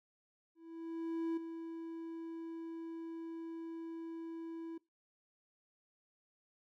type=tone with ADSR envelope; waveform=triangle; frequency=329.6 Hz; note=E4; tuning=in tune; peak=-31 dBFS; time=0.55-4.78 s; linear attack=820 ms; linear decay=8 ms; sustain=-9 dB; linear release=7 ms; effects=noise-tail reverb RT60 0.2 s tail -21 dB re dry